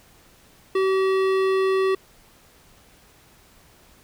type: tone with hard clipping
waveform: sine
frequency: 382.1 Hz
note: G4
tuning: 44 cents flat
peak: -20 dBFS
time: 0.75-1.95 s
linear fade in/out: 5 ms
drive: 15 dB
effects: pink hiss -54 dBFS RMS until 4.03 s